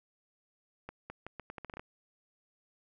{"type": "accelerating click train", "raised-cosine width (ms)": 0.5, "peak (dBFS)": -27, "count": 11, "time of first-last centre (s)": [0.89, 1.795], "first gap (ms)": 210, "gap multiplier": 0.79, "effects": []}